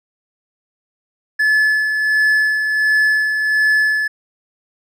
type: tone with tremolo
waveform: triangle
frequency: 1724 Hz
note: A6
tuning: 36 cents flat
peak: -9 dBFS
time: 1.39-4.08 s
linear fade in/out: 10 ms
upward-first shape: sine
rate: 1.4 Hz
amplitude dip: 45%
effects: none